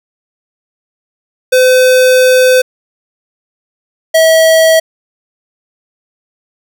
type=tone pair in turn; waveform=square; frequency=510 / 645.5 Hz; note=C5 / E5; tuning=-44 / -37 cents; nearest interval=major third; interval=407 cents; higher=second; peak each=-5 dBFS; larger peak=neither; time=1.52-2.62 / 4.14-4.8 s; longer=first; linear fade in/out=10 ms; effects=none